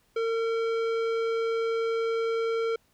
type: tone with tanh clipping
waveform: sine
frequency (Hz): 455.1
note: A#4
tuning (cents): -42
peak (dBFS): -27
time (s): 0.16-2.76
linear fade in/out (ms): 5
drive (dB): 15
effects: pink hiss -67 dBFS RMS until 2.93 s